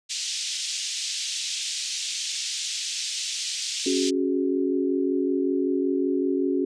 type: band-pass noise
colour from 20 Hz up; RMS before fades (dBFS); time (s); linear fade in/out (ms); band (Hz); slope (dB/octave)
white; -30; 0.09-4.11; 20; 2800 to 6900; 24
type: chord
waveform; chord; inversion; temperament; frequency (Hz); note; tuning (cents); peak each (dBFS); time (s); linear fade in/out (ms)
sine; C# suspended fourth; none; equal; 277.2 / 370 / 415.3; C#4 / F#4 / G#4; 0 / 0 / 0; -24 / -25 / -30; 3.86-6.65; 5
effects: resampled to 22050 Hz